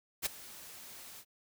white noise with ADSR envelope, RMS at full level -31 dBFS, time 0.22-1.25 s, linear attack 39 ms, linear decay 14 ms, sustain -19 dB, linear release 62 ms, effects none

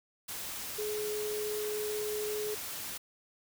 sine tone in noise, 422.8 Hz, G#4, 31 cents sharp, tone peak -33 dBFS, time 0.78-2.55 s, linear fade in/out 10 ms, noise white, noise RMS -40 dBFS, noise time 0.28-2.98 s, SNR +4 dB, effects none

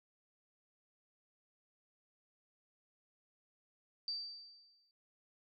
sine tone with exponential decay, 4648 Hz, D8, 19 cents flat, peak -35 dBFS, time 4.08-4.91 s, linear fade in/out 1 ms, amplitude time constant 180 ms, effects none

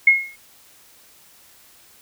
sine tone with exponential decay, 2161 Hz, C#7, 45 cents flat, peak -6 dBFS, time 0.07-0.36 s, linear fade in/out 5 ms, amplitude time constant 62 ms, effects white hiss -51 dBFS RMS until 2.01 s

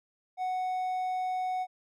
triangle tone, 740 Hz, F#5, in tune, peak -27 dBFS, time 0.37-1.67 s, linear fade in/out 50 ms, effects none

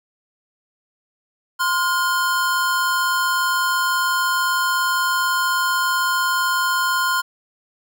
square tone pair together, 1038.9 / 1423 Hz, C6 / F6, -13 / +32 cents, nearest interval perfect fourth, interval 545 cents, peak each -21 dBFS, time 1.59-7.22 s, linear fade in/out 20 ms, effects 9-bit

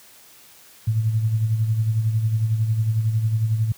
sine tone with tremolo, 110.6 Hz, A2, 9 cents sharp, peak -15 dBFS, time 0.87-3.72 s, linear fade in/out 5 ms, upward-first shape sine, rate 11 Hz, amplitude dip 55%, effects white hiss -49 dBFS RMS until 3.77 s + high-pass 60 Hz 12 dB/octave

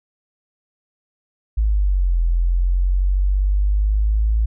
sine exponential two-way sweep, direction down then up, 55 to 42.13 to 55 Hz, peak -14 dBFS, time 1.57-4.46 s, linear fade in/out 10 ms, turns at 2.21 s, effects none

